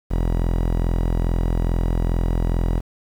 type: tone with low-pass filter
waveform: sawtooth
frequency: 42.37 Hz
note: E1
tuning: 48 cents sharp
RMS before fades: -20 dBFS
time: 0.1-2.81 s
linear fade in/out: 20 ms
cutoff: 990 Hz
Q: 0.51
effects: 7-bit